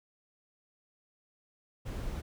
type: noise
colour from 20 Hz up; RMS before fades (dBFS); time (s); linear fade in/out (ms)
brown; -37; 1.85-2.22; 20
effects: none